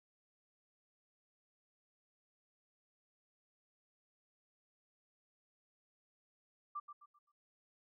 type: tone with echo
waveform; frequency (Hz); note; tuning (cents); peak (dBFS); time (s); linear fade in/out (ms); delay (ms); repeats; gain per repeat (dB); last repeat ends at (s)
sine; 1178; D6; +5; -39; 6.75-6.8; 10; 130; 4; -9; 7.32
effects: none